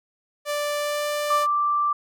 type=tone with pitch glide; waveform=sawtooth; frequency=587.3 to 591 Hz; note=D5 to D5; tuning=0 to +11 cents; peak=-20 dBFS; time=0.45-1.47 s; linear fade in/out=50 ms; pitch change=+11 cents; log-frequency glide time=0.78-1.07 s
type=tone; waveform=sine; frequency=1174.7 Hz; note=D6; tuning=in tune; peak=-19 dBFS; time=1.3-1.93 s; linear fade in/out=5 ms
effects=none